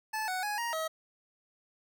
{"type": "tone with pitch steps", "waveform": "25% pulse", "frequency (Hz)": [869, 742, 833, 940, 639], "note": ["A5", "F#5", "G#5", "A#5", "D#5"], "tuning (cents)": [-22, 5, 5, 14, 46], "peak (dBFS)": -28, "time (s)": [0.13, 0.88], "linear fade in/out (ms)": 10, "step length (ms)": 150, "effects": []}